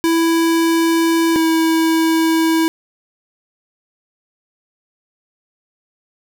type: tone pair in turn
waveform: square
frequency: 330.5 / 324.8 Hz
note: E4 / E4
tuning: +5 / -26 cents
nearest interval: unison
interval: 31 cents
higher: first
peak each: -13 dBFS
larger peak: neither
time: 0.04-1.36 / 1.36-2.68 s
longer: neither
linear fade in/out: 0 ms
effects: none